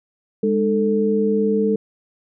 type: tone cluster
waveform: sine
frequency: 205.6 / 305 / 442.3 Hz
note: G#3 / D#4 / A4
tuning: -17 / -34 / +9 cents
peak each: -19 / -27 / -18 dBFS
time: 0.43-1.76 s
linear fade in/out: 5 ms
effects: none